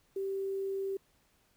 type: tone with quantisation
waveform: sine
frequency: 389.2 Hz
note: G4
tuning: 12 cents flat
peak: -32 dBFS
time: 0.16-0.97 s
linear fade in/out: 5 ms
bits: 10
effects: pink hiss -70 dBFS RMS until 1.56 s